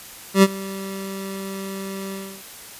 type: tone with ADSR envelope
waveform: 25% pulse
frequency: 194.1 Hz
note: G3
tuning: 17 cents flat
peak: -4 dBFS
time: 0.34-2.44 s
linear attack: 89 ms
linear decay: 40 ms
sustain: -21 dB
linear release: 310 ms
effects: white hiss -40 dBFS RMS until 2.79 s + resampled to 32000 Hz